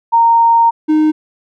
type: tone pair in turn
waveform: sine / triangle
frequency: 925 / 308.7 Hz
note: A#5 / D#4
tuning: -14 / -14 cents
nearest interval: octave + perfect fifth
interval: 1900 cents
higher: first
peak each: -6 dBFS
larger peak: neither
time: 0.12-0.71 / 0.88-1.12 s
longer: first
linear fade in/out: 20 ms
effects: none